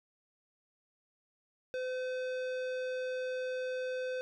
sine tone with tanh clipping, 510 Hz, C5, 44 cents flat, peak -36 dBFS, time 1.74-4.21 s, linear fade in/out 0 ms, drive 16 dB, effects none

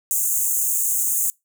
pink high-pass noise, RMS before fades -21 dBFS, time 0.11-1.3 s, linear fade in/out 0 ms, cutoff 6500 Hz, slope 96 dB/octave, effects noise-tail reverb RT60 0.2 s tail -25 dB re dry

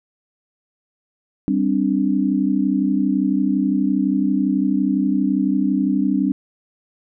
sine chord, G suspended fourth, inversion none, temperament equal, 196 / 261.6 / 293.7 Hz, G3 / C4 / D4, 0 / 0 / 0 cents, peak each -20 dBFS, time 1.48-6.32 s, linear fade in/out 0 ms, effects none

